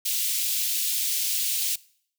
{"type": "high-pass noise", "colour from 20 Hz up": "white", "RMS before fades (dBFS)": -26, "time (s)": [0.05, 1.76], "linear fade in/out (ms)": 10, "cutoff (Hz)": 2700, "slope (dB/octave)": 24, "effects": ["noise-tail reverb RT60 0.6 s tail -22 dB re dry"]}